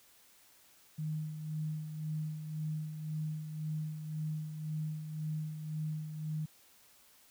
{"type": "tone with tremolo", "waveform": "sine", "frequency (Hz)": 154.7, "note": "D#3", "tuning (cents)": -10, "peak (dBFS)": -33, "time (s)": [0.98, 6.46], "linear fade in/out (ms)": 10, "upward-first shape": "sine", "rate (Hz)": 1.9, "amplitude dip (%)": 55, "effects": ["white hiss -63 dBFS RMS until 7.3 s"]}